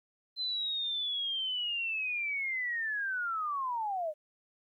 sine linear sweep, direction down, 4091 to 587.3 Hz, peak -31 dBFS, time 0.36-4.14 s, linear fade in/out 50 ms, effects 12-bit

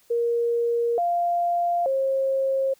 sine tone with pitch steps, 470.3 / 695 / 537 Hz, A#4 / F5 / C5, +15 / -9 / +45 cents, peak -20 dBFS, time 0.1-2.74 s, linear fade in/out 10 ms, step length 880 ms, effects white hiss -60 dBFS RMS until 2.79 s

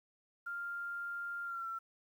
sine tone with pitch glide, 1396.9 to 1349.3 Hz, F6 to E6, 0 to +40 cents, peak -38 dBFS, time 0.46-1.79 s, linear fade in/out 10 ms, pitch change -60 cents, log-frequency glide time 1.44-1.67 s, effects 11-bit

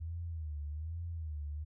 sine tone with vibrato, 79 Hz, D#2, 27 cents sharp, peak -37 dBFS, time 0-1.65 s, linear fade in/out 20 ms, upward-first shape sine, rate 1.2 Hz, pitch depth 130 cents each way, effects none

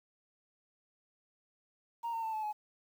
sine tone with pitch steps, 932.3 / 910 / 888.1 / 866.9 / 846.1 Hz, A#5 / A#5 / A5 / A5 / G#5, 0 / -42 / +16 / -26 / +32 cents, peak -32 dBFS, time 2.03-2.53 s, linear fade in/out 20 ms, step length 100 ms, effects tanh soft clip ceiling -32 dBFS + 10-bit

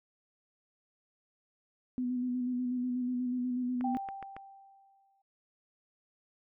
sine tone with vibrato, 249.1 Hz, B3, 15 cents sharp, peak -30 dBFS, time 1.98-3.97 s, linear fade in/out 0 ms, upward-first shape square, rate 8.2 Hz, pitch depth 22 cents each way
click train, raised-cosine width 0.5 ms, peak -29 dBFS, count 5, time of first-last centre 3.81-4.366 s, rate 7.2 Hz
sine tone with exponential decay, 784 Hz, G5, in tune, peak -31 dBFS, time 3.84-5.22 s, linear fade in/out 5 ms, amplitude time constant 300 ms
effects none

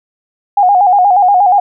sine tone with vibrato, 769 Hz, G5, 33 cents flat, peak -5 dBFS, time 0.57-1.6 s, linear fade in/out 5 ms, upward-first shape square, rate 8.4 Hz, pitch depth 94 cents each way, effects none

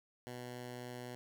10% pulse tone, 123.47 Hz, B2, in tune, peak -36 dBFS, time 0.27-1.15 s, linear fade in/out 0 ms, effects none

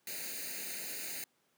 white noise with comb filter, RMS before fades -41 dBFS, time 0.07-1.24 s, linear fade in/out 2 ms, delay 0.45 ms, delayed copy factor +0.8, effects pink hiss -74 dBFS RMS until 1.57 s + high-pass 200 Hz 12 dB/octave

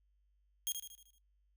10% pulse tone with echo, 3247 Hz, G#7, 40 cents flat, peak -25 dBFS, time 0.67-0.72 s, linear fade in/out 0 ms, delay 77 ms, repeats 6, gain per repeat -6 dB, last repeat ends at 1.182 s, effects noise-tail reverb RT60 0.1 s tail -17 dB re dry + added 50 Hz sine -70 dBFS peak until 1.56 s

